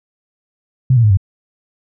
sine tone with pitch steps, 129.2 / 117.12 / 106.16 / 96.23 Hz, C3 / A#2 / G#2 / G2, -21 / +9 / +38 / -32 cents, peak -7 dBFS, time 0.9-1.172 s, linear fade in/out 5 ms, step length 68 ms, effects none

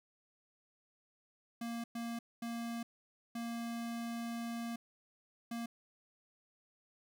square tone bursts at uneven times, 233.1 Hz, A#3, in tune, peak -39 dBFS, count 5, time 1.61-1.84 / 1.95-2.19 / 2.42-2.83 / 3.35-4.76 / 5.51-5.66 s, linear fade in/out 5 ms, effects none

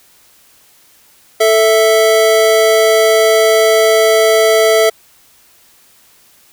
square tone pair together, 440 / 659.3 Hz, A4 / E5, 0 / 0 cents, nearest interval perfect fifth, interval 700 cents, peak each -11 dBFS, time 1.4-4.9 s, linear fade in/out 10 ms, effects white hiss -48 dBFS RMS until 6.52 s

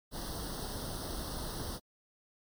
pink noise with comb filter, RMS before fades -39 dBFS, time 0.11-1.8 s, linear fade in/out 50 ms, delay 0.21 ms, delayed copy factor +1, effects MP3 96 kbps

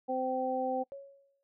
harmonic tone, 258.4 Hz, C4, 21 cents flat, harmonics 1 / 2 / 3, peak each -37 / -33 / -33 dBFS, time 0.08-0.84 s, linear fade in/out 20 ms
sine tone with exponential decay, 554.4 Hz, C#5, in tune, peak -38 dBFS, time 0.92-1.43 s, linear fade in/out 0 ms, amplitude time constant 110 ms
effects noise-tail reverb RT60 0.1 s tail -22 dB re dry

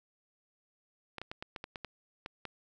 clicks, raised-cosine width 0.3 ms, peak -24 dBFS, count 10, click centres 1.183 / 1.216 / 1.315 / 1.425 / 1.562 / 1.641 / 1.758 / 1.847 / 2.261 / 2.453 s, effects none

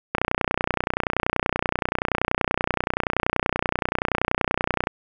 click train, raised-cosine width 0.5 ms, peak -5 dBFS, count 145, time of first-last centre 0.15-4.871 s, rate 30.5 Hz, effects none

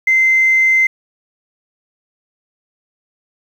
sine tone, 2074 Hz, C7, 16 cents flat, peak -8 dBFS, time 0.07-0.87 s, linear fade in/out 5 ms, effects tanh soft clip ceiling -4 dBFS + 7-bit

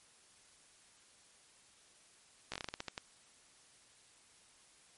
slowing click train, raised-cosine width 0.2 ms, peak -22 dBFS, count 11, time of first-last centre 2.52-2.979 s, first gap 16 ms, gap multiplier 1.22, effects white hiss -64 dBFS RMS until 4.97 s + MP3 48 kbps

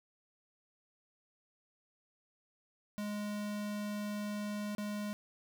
square tone with dropouts, 207.7 Hz, G#3, in tune, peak -37 dBFS, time 2.98-5.13 s, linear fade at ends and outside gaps 0 ms, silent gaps 4.75-4.782 s, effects none

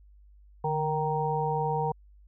harmonic tone with a mistuned harmonic, 155.56 Hz, D#3, in tune, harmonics 1 / 3 / 5 / 6, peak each -31 / -31 / -31 / -31 dBFS, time 0.64-1.92 s, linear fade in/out 5 ms, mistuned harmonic 1, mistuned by -61 cents, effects added 50 Hz sine -52 dBFS peak until 2.27 s

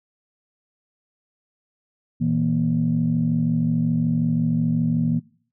sine tone cluster, 117.3 / 162.8 / 236.1 Hz, A#2 / E3 / A#3, +11 / -21 / +22 cents, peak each -27 / -21 / -21 dBFS, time 2.2-5.2 s, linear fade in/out 20 ms, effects noise-tail reverb RT60 0.5 s tail -20 dB re dry + tanh soft clip ceiling -10 dBFS

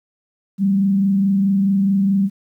sine tone with frequency modulation, 196 Hz, G3, in tune, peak -13 dBFS, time 0.58-2.3 s, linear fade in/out 50 ms, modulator 24.7 Hz, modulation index 0.31, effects 9-bit

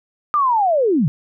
sine linear sweep, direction down, 1224 to 123.47 Hz, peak -13 dBFS, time 0.34-1.08 s, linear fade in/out 0 ms, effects none

